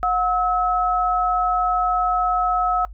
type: tone pair together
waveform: sine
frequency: 725.1 / 1292 Hz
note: F#5 / E6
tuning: -35 / -35 cents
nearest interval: minor seventh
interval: 1000 cents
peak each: -20 dBFS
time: 0.03-2.85 s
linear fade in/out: 0 ms
effects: noise-tail reverb RT60 0.1 s tail -22 dB re dry + added 50 Hz sine -35 dBFS peak until 2.93 s